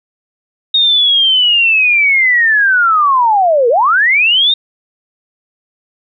sine linear two-way sweep, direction down then up, 3729 to 450.9 to 3729 Hz, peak -7 dBFS, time 0.74-4.54 s, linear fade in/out 5 ms, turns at 3.69 s, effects none

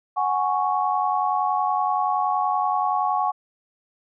sine chord, F# suspended second, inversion none, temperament equal, 740 / 830.6 / 1108.7 Hz, F#5 / G#5 / C#6, 0 / 0 / 0 cents, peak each -24 dBFS, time 0.16-3.32 s, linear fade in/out 20 ms, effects none

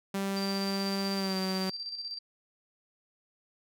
sawtooth tone with pitch glide, 196 to 188.78 Hz, G3 to F#3, 0 to +35 cents, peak -26 dBFS, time 0.14-1.7 s, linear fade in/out 5 ms, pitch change -65 cents, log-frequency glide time 1.15-1.37 s
sine tone with tremolo, 4699 Hz, D8, in tune, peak -34 dBFS, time 0.36-2.19 s, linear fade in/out 10 ms, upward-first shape square, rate 16 Hz, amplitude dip 50%
effects none

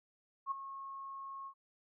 sine tone with ADSR envelope, 1089 Hz, C#6, 31 cents flat, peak -31 dBFS, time 0.46-1.54 s, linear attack 53 ms, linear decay 11 ms, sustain -12 dB, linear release 74 ms, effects none

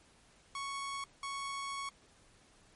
sawtooth tone bursts at uneven times, 1108.7 Hz, C#6, in tune, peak -34 dBFS, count 2, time 0.55-1.04 / 1.23-1.89 s, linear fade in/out 2 ms, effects pink hiss -64 dBFS RMS until 2.75 s + MP3 48 kbps

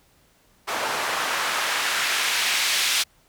white noise with band-pass filter sweep, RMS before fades -24 dBFS, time 0.67-3.04 s, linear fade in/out 20 ms, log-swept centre 830 to 3200 Hz, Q 0.9, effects pink hiss -60 dBFS RMS until 3.28 s

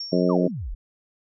sine tone with exponential decay, 5500 Hz, F8, 27 cents flat, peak -28 dBFS, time 0-0.51 s, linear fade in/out 5 ms, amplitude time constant 110 ms
harmonic tone, 89.7 Hz, F2, 47 cents sharp, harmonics 2 / 3 / 4 / 5 / 6 / 7, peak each -22 / -24 / -25 / -26 / -27 / -27 dBFS, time 0.12-0.48 s, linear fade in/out 10 ms
sine exponential sweep, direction down, 1291 to 32.07 Hz, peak -28 dBFS, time 0.29-0.75 s, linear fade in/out 10 ms
effects none

